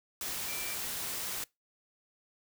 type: tone in noise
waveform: sine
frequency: 2349 Hz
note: D7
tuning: in tune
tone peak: -43 dBFS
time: 0.48-0.74 s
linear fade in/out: 2 ms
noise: white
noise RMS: -37 dBFS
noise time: 0.21-1.44 s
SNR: -9 dB
effects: noise-tail reverb RT60 0.2 s tail -23 dB re dry